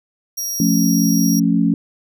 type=tone; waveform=sawtooth; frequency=5660 Hz; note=F8; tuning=22 cents sharp; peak=-19 dBFS; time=0.37-1.4 s; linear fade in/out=10 ms
type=chord; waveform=sine; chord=F augmented; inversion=none; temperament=equal; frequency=174.61 / 220 / 277.2 Hz; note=F3 / A3 / C#4; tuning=0 / 0 / 0 cents; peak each=-17 dBFS; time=0.6-1.74 s; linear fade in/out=2 ms
effects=none